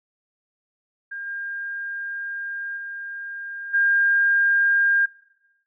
sine tone with level steps, 1607 Hz, G6, 43 cents sharp, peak -30 / -28 / -31 / -16 dBFS, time 1.11-5.06 s, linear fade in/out 10 ms, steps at 1.26 / 2.76 / 3.73 s, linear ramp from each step 20 ms, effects noise-tail reverb RT60 1.0 s tail -20 dB re dry

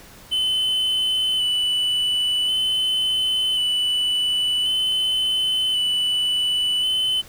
triangle tone with vibrato, 3007 Hz, F#7, 27 cents sharp, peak -17 dBFS, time 0.31-7.22 s, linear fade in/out 20 ms, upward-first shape square, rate 0.46 Hz, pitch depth 18 cents each way, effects pink hiss -45 dBFS RMS until 7.28 s

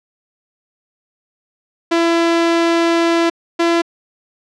sawtooth tone pair in turn, 335.7 / 337.8 Hz, E4 / E4, +32 / +42 cents, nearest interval unison, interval 10 cents, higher second, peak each -8 dBFS, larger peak neither, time 1.91-3.3 / 3.59-3.82 s, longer first, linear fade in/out 10 ms, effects low-pass 5000 Hz 12 dB/octave

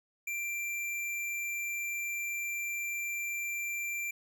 square tone, 2359 Hz, D7, 7 cents sharp, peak -34 dBFS, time 0.27-4.11 s, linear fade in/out 5 ms, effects none

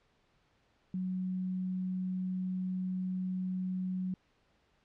sine tone, 185 Hz, F#3, in tune, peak -32 dBFS, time 0.94-4.14 s, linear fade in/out 2 ms, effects pink hiss -71 dBFS RMS until 4.84 s + low-pass 4000 Hz 12 dB/octave

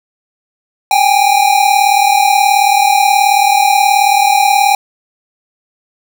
square tone pair together, 784 / 822.6 Hz, G5 / G#5, 0 / -17 cents, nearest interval minor second, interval 83 cents, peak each -11 dBFS, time 0.91-4.75 s, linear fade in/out 2 ms, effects 7-bit

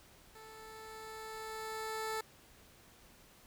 15% pulse tone with level ramp, 439.3 Hz, A4, 3 cents flat, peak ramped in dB -46 to -29 dBFS, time 0.35-2.21 s, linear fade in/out 5 ms, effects pink hiss -61 dBFS RMS until 3.46 s

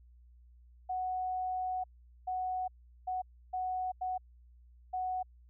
sine tone bursts at uneven times, 740 Hz, F#5, in tune, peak -32 dBFS, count 6, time 0.89-1.84 / 2.27-2.68 / 3.07-3.22 / 3.53-3.92 / 4.01-4.18 / 4.93-5.23 s, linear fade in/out 10 ms, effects added 60 Hz sine -56 dBFS peak until 5.49 s

